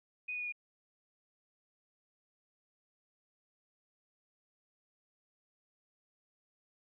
sine tone with pitch steps, 2489 / 2472 / 2455 / 2438 Hz, D#7 / D#7 / D#7 / D#7, 0 / -12 / -24 / -36 cents, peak -36 dBFS, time 0.28-0.524 s, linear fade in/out 10 ms, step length 61 ms, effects none

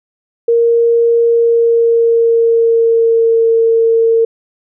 sine tone with pitch glide, 466.2 to 455.6 Hz, A#4 to A#4, 0 to -40 cents, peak -7 dBFS, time 0.48-4.25 s, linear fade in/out 5 ms, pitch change -40 cents, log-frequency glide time 1.23-3.5 s, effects none

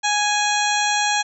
harmonic tone, 830.6 Hz, G#5, in tune, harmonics 1 / 2 / 3 / 4 / 5 / 7 / 8 / 9, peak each -21 / -24 / -26 / -27 / -28 / -29 / -30 / -31 dBFS, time 0.03-1.23 s, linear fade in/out 20 ms, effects none

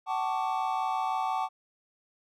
triangle chord, D major seventh, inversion first, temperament equal with one note detuned, 756.4 / 880 / 1108.7 / 1174.7 Hz, F#5 / A5 / C#6 / D6, +38 / 0 / 0 / 0 cents, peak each -29 / -30 / -34 / -34 dBFS, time 0.06-1.49 s, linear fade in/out 50 ms, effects none

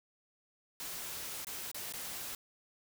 white noise with dropouts, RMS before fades -42 dBFS, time 0.8-2.35 s, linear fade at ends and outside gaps 1 ms, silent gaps 1.447-1.469 / 1.715-1.745 / 1.925-1.936 s, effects none

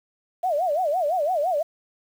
sine tone with vibrato, 658 Hz, E5, 3 cents flat, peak -20 dBFS, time 0.43-1.63 s, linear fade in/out 10 ms, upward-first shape sine, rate 5.9 Hz, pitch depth 240 cents each way, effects 8-bit

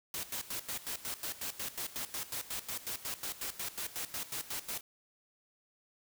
white noise with tremolo, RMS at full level -38 dBFS, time 0.14-4.81 s, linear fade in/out 2 ms, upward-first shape square, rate 5.5 Hz, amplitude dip 80%, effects none

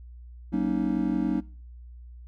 triangle chord, D# minor seventh, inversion first, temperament just, 186.68 / 233.3 / 280 / 311.1 Hz, F#3 / A#3 / C#4 / D#4, +16 / +2 / +18 / 0 cents, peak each -27 dBFS, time 0.52-1.41 s, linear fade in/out 20 ms, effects noise-tail reverb RT60 0.4 s tail -21 dB re dry + added 60 Hz sine -42 dBFS peak until 2.27 s

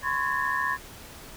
sine tone cluster, 1018 / 1092 / 1672 / 1811 Hz, C6 / C#6 / G#6 / A6, -48 / -26 / +11 / +49 cents, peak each -30 dBFS, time 0.02-0.78 s, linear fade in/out 50 ms, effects pink hiss -45 dBFS RMS until 1.36 s

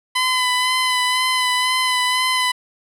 15% pulse tone with vibrato, 1010 Hz, B5, 39 cents sharp, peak -10 dBFS, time 0.15-2.52 s, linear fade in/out 10 ms, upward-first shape sine, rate 2 Hz, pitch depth 23 cents each way, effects low-pass 12000 Hz 12 dB/octave

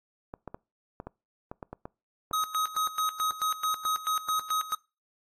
clicks, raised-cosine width 1 ms, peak -24 dBFS, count 10, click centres 0.339 / 0.477 / 0.545 / 1.001 / 1.07 / 1.515 / 1.628 / 1.73 / 1.855 / 2.312 s
square tone with tremolo, 1264 Hz, D#6, 27 cents sharp, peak -26 dBFS, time 2.33-4.75 s, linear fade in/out 5 ms, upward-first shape square, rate 4.6 Hz, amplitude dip 80%
effects noise-tail reverb RT60 0.3 s tail -25 dB re dry + AAC 48 kbps

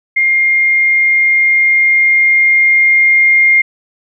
sine tone with level ramp, 2120 Hz, C7, 22 cents sharp, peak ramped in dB -8 to -5 dBFS, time 0.16-3.62 s, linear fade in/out 10 ms, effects none

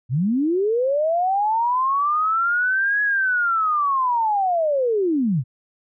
sine linear two-way sweep, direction up then down, 111.3 to 1685 to 111.3 Hz, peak -17 dBFS, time 0.09-5.44 s, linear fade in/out 50 ms, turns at 3.02 s, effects none

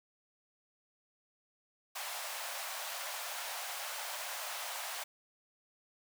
pink high-pass noise, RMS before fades -41 dBFS, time 1.95-5.04 s, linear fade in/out 10 ms, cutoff 600 Hz, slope 48 dB/octave, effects none

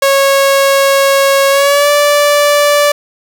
sawtooth tone with pitch glide, 550 to 582.7 Hz, C#5 to D5, -14 to -14 cents, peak -3 dBFS, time 0.02-2.92 s, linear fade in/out 5 ms, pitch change +100 cents, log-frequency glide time 1.5-1.9 s, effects none

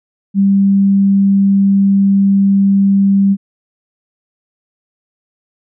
sine tone, 197 Hz, G3, 9 cents sharp, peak -7 dBFS, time 0.34-3.37 s, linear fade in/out 50 ms, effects none

